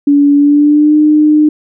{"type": "tone with pitch glide", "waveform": "sine", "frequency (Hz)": [286.1, 303.1], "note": ["D4", "D#4"], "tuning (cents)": [-45, -45], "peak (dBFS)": -4, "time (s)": [0.07, 1.49], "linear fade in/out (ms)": 5, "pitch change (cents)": 100, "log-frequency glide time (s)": [0.36, 0.96], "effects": []}